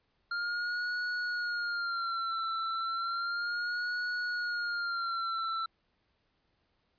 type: tone with vibrato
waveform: square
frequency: 1396.9 Hz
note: F6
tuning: in tune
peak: -32 dBFS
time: 0.31-5.66 s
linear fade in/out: 5 ms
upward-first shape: sine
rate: 0.33 Hz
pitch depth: 77 cents each way
effects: pink hiss -75 dBFS RMS until 6.98 s + resampled to 11025 Hz